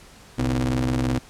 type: ring-modulated tone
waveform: 30% pulse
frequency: 65.41 Hz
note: C2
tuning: in tune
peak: -15 dBFS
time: 0.38-1.19 s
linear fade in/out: 10 ms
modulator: 187 Hz
effects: pink hiss -48 dBFS RMS until 1.29 s + low-pass 10000 Hz 12 dB/octave